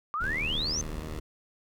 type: exponential sweep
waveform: sine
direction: up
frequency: 1154 to 6350 Hz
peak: -28 dBFS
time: 0.14-0.81 s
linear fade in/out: 0 ms
type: noise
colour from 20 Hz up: brown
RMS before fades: -37 dBFS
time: 0.2-1.2 s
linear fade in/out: 10 ms
type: tone with pitch glide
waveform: 10% pulse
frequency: 76.8 to 77.65 Hz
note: D#2 to D#2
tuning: -22 to -3 cents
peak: -30 dBFS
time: 0.24-1.19 s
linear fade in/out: 0 ms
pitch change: +19 cents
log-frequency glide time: 0.76-1.07 s
effects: none